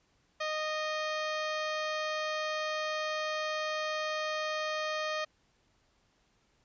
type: harmonic tone with a mistuned harmonic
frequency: 618 Hz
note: D#5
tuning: 12 cents flat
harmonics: 1 / 2 / 3 / 4 / 5 / 6 / 7 / 8 / 9 / 10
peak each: -35 / -37 / -39 / -42 / -44 / -49 / -46 / -51 / -54 / -51 dBFS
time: 0.4-5.25 s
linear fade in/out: 10 ms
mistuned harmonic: 5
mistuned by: +49 cents
effects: pink hiss -71 dBFS RMS until 6.64 s + resampled to 16000 Hz